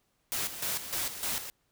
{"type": "noise with tremolo", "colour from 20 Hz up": "white", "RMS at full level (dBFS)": -32, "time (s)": [0.32, 1.5], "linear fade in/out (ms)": 0, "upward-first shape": "square", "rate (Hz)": 3.3, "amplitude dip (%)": 65, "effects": ["pink hiss -74 dBFS RMS until 1.71 s"]}